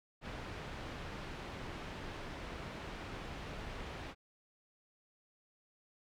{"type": "low-pass noise", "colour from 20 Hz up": "pink", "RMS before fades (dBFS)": -45, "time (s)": [0.21, 4.15], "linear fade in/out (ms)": 50, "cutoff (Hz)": 3100, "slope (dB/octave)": 12, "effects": []}